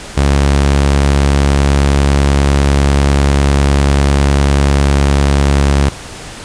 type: tone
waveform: sawtooth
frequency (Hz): 70.1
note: C#2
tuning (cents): +20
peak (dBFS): -4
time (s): 0.17-5.89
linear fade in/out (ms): 5
effects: pink hiss -29 dBFS RMS until 6.44 s + resampled to 22050 Hz